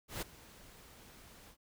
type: noise with ADSR envelope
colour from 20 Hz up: pink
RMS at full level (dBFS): -38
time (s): 0.08-1.57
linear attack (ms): 140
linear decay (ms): 11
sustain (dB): -19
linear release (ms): 73
effects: none